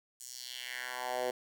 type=tone with high-pass filter sweep; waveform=10% pulse; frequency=125.5 Hz; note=B2; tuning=28 cents sharp; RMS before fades=-39 dBFS; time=0.2-1.31 s; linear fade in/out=5 ms; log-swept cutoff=7800 to 450 Hz; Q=2.3; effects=none